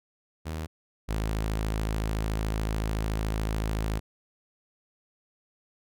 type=tone pair in turn; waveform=sawtooth; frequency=79 / 53.73 Hz; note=D#2 / A1; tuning=+27 / -40 cents; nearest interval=perfect fifth; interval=667 cents; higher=first; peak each=-28 / -23 dBFS; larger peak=second; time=0.45-0.67 / 1.08-4 s; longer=second; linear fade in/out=20 ms; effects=none